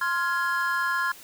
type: chord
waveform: triangle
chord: F minor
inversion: second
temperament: just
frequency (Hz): 1047.7 / 1396.9 / 1676.3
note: C6 / F6 / Ab6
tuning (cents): +2 / 0 / +16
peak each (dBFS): -26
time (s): 0.01-1.12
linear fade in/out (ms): 5
effects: white hiss -47 dBFS RMS until 1.23 s